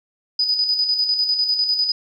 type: tone with tremolo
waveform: sine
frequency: 4978 Hz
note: D#8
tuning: in tune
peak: -15 dBFS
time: 0.39-1.92 s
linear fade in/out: 5 ms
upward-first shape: square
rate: 10 Hz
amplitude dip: 45%
effects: none